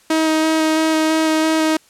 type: tone with vibrato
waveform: sawtooth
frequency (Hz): 316.4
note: D#4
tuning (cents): +29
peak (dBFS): -10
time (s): 0.1-1.77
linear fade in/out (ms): 5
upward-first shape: square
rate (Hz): 3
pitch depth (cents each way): 9
effects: white hiss -52 dBFS RMS until 1.89 s + low-pass 10000 Hz 12 dB/octave